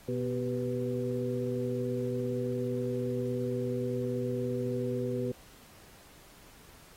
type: harmonic tone with a mistuned harmonic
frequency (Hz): 123.47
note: B2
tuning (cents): 0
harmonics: 1 / 2 / 3 / 4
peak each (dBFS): -35 / -35 / -35 / -35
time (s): 0.08-5.32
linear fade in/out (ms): 5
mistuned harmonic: 3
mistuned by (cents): +67
effects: pink hiss -56 dBFS RMS until 6.96 s + AAC 48 kbps